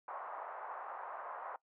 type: band-pass noise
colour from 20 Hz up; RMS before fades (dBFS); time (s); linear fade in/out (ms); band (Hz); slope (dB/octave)
white; -45; 0.08-1.56; 2; 660 to 1200; 24
effects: noise-tail reverb RT60 0.1 s tail -20 dB re dry + low-pass 2000 Hz 12 dB/octave